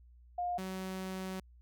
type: tone pair in turn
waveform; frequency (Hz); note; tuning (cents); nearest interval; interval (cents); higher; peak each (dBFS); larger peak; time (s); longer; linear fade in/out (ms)
sine / sawtooth; 710 / 188.05; F5 / F#3; +28 / +28; octave + major seventh; 2300; first; -32 / -34; first; 0.38-0.58 / 0.58-1.4; second; 5
effects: added 60 Hz sine -56 dBFS peak until 1.61 s